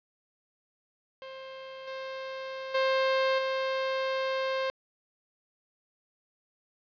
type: tone with level steps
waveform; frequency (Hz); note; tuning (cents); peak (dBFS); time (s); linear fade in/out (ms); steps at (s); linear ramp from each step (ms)
sawtooth; 529; C5; +19; -37 / -32 / -20 / -24; 1.22-4.7; 0; 1.87 / 2.74 / 3.38; 10
effects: resampled to 11025 Hz + 9-bit